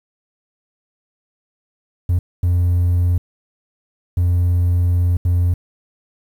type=tone bursts at uneven times; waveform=triangle; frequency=88.2 Hz; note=F2; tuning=18 cents sharp; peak=-10 dBFS; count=4; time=2.09-2.19 / 2.43-3.18 / 4.17-5.17 / 5.25-5.54 s; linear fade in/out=5 ms; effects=tanh soft clip ceiling -7 dBFS + 8-bit